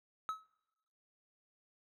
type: tone with exponential decay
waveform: triangle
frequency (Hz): 1288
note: E6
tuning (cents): -41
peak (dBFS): -30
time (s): 0.29-0.46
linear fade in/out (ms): 0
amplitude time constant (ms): 35
effects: noise-tail reverb RT60 1.0 s tail -23 dB re dry